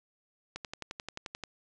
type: click train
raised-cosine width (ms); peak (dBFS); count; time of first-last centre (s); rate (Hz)
0.2; -21; 11; 0.56-1.437; 11.4
effects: resampled to 22050 Hz